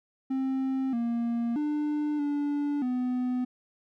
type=tone with pitch steps; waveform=triangle; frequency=264.9 / 234.5 / 298.1 / 289.5 / 250.6 Hz; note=C4 / A#3 / D4 / D4 / B3; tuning=+22 / +11 / +26 / -25 / +25 cents; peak=-24 dBFS; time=0.3-3.45 s; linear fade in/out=10 ms; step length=630 ms; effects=none